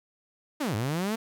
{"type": "linear two-way sweep", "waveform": "sawtooth", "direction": "down then up", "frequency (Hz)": [320.9, 98.1, 230.4], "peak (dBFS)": -23, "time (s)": [0.6, 1.16], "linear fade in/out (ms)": 10, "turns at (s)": 0.75, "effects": []}